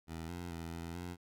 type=tone with pitch steps; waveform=15% pulse; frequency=81.7 / 87.3 / 83 / 83.9 / 88.1 Hz; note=E2 / F2 / E2 / E2 / F2; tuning=-15 / 0 / +12 / +31 / +16 cents; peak=-35 dBFS; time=0.07-1.17 s; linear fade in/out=50 ms; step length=220 ms; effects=none